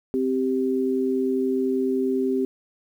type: tone pair together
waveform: sine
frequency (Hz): 261 / 391.1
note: C4 / G4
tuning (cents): -4 / -4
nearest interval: perfect fifth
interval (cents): 700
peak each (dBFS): -23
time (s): 0.14-2.45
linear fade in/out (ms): 0
effects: 9-bit